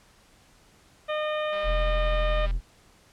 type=harmonic tone; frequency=610 Hz; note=D#5; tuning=34 cents flat; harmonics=1 / 2 / 3 / 4 / 5 / 6; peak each=-27 / -33 / -37 / -39 / -41 / -43 dBFS; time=1.08-2.47 s; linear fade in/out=20 ms
type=click train; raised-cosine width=0.3 ms; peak=-28 dBFS; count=195; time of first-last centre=1.53-2.51 s; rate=198 Hz
type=tone; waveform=triangle; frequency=41.98 Hz; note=E1; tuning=32 cents sharp; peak=-21 dBFS; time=1.63-2.61 s; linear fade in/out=50 ms
effects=pink hiss -58 dBFS RMS until 3.12 s + low-pass 10000 Hz 12 dB/octave